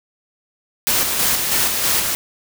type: noise with tremolo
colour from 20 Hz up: white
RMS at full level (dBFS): -17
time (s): 0.87-2.15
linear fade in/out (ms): 0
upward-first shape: square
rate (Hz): 3.1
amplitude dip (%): 35
effects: none